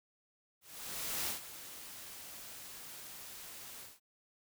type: noise with ADSR envelope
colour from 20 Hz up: white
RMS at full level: -36 dBFS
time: 0.61-4 s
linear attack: 660 ms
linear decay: 130 ms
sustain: -13 dB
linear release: 190 ms
effects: none